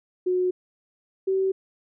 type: tone pair in turn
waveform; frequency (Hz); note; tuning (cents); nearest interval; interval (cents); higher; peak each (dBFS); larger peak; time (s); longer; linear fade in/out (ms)
sine; 364.8 / 382.7; F#4 / G4; -24 / -42; minor second; 82; second; -20; neither; 0.26-0.51 / 1.27-1.52; neither; 10
effects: none